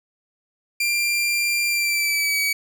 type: tone with pitch glide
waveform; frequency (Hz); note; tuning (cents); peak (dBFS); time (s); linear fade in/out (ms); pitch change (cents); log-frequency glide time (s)
sawtooth; 2379 to 2273; D7 to C#7; +22 to +43; -16; 0.8-2.53; 5; -79; 1.68-2.4
effects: none